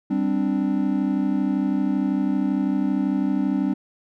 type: chord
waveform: triangle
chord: G suspended fourth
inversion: none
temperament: just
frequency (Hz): 196 / 261.3 / 294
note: G3 / C4 / D4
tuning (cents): 0 / -2 / +2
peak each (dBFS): -22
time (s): 0.1-3.74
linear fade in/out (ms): 10
effects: none